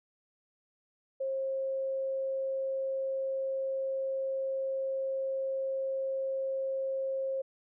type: tone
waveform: sine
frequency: 535 Hz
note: C5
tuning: 38 cents sharp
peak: -30 dBFS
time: 1.2-7.42 s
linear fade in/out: 10 ms
effects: none